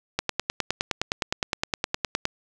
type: click train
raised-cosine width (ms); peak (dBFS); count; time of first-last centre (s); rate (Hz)
0.2; -6; 21; 0.19-2.254; 9.69
effects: none